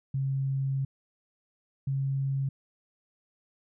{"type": "tone pair in turn", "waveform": "sine", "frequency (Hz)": [135.5, 136.28], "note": ["C#3", "C#3"], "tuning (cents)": [-39, -29], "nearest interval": "unison", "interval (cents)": 10, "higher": "second", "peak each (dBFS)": -26, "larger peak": "neither", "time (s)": [[0.14, 0.85], [1.87, 2.49]], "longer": "first", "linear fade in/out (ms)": 5, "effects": []}